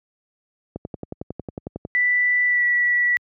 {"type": "click train", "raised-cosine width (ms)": 2, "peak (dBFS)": -16, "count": 13, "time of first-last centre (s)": [0.76, 1.851], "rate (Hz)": 11}
{"type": "tone with pitch glide", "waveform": "sine", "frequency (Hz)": [1975.5, 1948.3], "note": ["B6", "B6"], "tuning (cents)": [0, -24], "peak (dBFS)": -16, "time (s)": [1.95, 3.17], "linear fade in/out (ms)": 0, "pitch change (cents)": -24, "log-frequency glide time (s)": [2.46, 2.65]}
{"effects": ["high-pass 80 Hz 12 dB/octave"]}